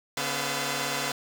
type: tone cluster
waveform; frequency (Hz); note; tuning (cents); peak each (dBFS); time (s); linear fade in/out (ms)
5% pulse; 141.9 / 246.4 / 510 / 683; C#3 / B3 / C5 / F5; +41 / -4 / -44 / -39; -22; 0.17-1.12; 2
effects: none